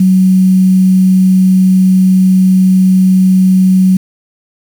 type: tone with quantisation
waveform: sine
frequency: 187 Hz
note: F#3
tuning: 19 cents sharp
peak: -4 dBFS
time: 0-3.97 s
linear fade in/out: 5 ms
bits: 5
effects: none